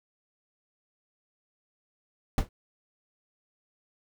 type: noise with exponential decay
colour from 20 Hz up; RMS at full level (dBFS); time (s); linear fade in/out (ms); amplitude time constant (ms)
brown; -18; 2.38-2.49; 2; 22
effects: none